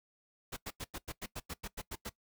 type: noise bursts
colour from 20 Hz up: pink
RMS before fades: -41 dBFS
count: 12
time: 0.52-2.096 s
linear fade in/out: 10 ms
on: 47 ms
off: 92 ms
effects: noise-tail reverb RT60 0.1 s tail -19 dB re dry